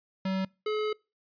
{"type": "tone pair in turn", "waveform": "square", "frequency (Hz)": [190.2, 427], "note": ["F#3", "G#4"], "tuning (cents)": [48, 48], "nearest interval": "octave + major second", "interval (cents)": 1400, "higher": "second", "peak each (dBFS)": -28, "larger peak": "neither", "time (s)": [[0.25, 0.45], [0.66, 0.93]], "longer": "second", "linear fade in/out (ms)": 5, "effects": ["noise-tail reverb RT60 0.3 s tail -26 dB re dry", "resampled to 11025 Hz"]}